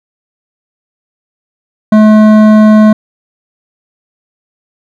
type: tone with hard clipping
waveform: sine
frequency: 214.8 Hz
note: A3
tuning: 41 cents flat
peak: -3 dBFS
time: 1.92-2.93 s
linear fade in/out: 5 ms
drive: 12 dB
effects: none